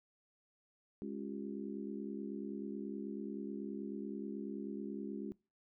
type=harmonic tone with a mistuned harmonic; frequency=69.3 Hz; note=C#2; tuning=in tune; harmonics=3 / 4 / 5 / 6; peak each=-43 / -45 / -47 / -49 dBFS; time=1.02-5.32 s; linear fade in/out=0 ms; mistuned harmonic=6; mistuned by=-96 cents; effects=noise-tail reverb RT60 0.3 s tail -22 dB re dry